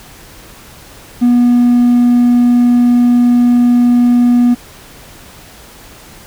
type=tone; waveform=triangle; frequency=242.6 Hz; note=B3; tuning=31 cents flat; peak=-3 dBFS; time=1.21-4.55 s; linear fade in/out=20 ms; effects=tanh soft clip ceiling 0 dBFS + pink hiss -37 dBFS RMS until 6.26 s